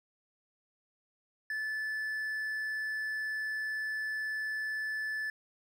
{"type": "tone", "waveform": "triangle", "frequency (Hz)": 1741, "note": "A6", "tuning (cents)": -19, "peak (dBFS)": -31, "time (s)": [1.5, 5.3], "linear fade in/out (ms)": 2, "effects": []}